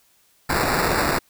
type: noise with sample-and-hold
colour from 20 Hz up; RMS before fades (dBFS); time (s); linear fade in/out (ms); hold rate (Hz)
white; -21; 0.49-1.19; 10; 3150
effects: white hiss -60 dBFS RMS until 1.29 s